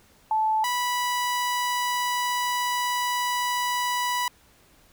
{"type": "tone pair in turn", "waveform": ["sine", "sawtooth"], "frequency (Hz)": [872, 983.3], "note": ["A5", "B5"], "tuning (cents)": [-16, -8], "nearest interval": "major second", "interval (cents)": 208, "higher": "second", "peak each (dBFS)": -20, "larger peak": "neither", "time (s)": [[0.31, 0.64], [0.64, 4.28]], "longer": "second", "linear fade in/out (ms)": 2, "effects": ["pink hiss -58 dBFS RMS until 4.92 s"]}